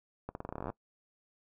accelerating click train, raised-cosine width 1 ms, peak -24 dBFS, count 16, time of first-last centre 0.29-0.701 s, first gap 61 ms, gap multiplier 0.87, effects noise-tail reverb RT60 0.1 s tail -20 dB re dry

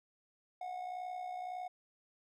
triangle tone with amplitude modulation, 729 Hz, F#5, 26 cents flat, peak -35 dBFS, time 0.61-1.68 s, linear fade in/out 5 ms, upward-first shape sine, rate 61.8 Hz, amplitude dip 55%, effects none

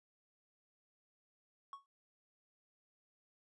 triangle tone with exponential decay, 1108 Hz, C#6, 1 cent flat, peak -40 dBFS, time 1.73-1.86 s, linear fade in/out 1 ms, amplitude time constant 27 ms, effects resampled to 24000 Hz

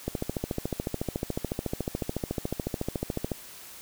click train, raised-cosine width 2 ms, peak -15 dBFS, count 46, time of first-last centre 0.08-3.317 s, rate 13.9 Hz, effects white hiss -46 dBFS RMS until 3.81 s

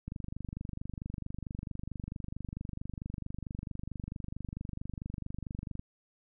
click train, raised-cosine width 5 ms, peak -26 dBFS, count 141, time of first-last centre 0.08-5.794 s, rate 24.5 Hz, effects none

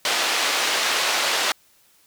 white band-pass noise, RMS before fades -22 dBFS, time 0.05-1.52 s, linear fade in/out 2 ms, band 470 to 4300 Hz, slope 12 dB/octave, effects white hiss -58 dBFS RMS until 2.06 s

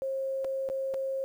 sine tone with dropouts, 536 Hz, C5, 42 cents sharp, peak -29 dBFS, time 0.02-1.24 s, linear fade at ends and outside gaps 0 ms, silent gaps 0.445-0.448 / 0.689-0.699 / 0.939-0.943 s, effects 10-bit

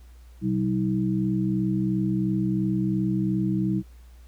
sine tone cluster, 126.3 / 189.2 / 318.6 Hz, B2 / F#3 / D#4, +39 / +39 / +41 cents, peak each -28 / -24 / -27 dBFS, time 0.41-3.83 s, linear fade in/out 50 ms, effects added 60 Hz sine -45 dBFS peak until 4.27 s + pink hiss -61 dBFS RMS until 4.27 s

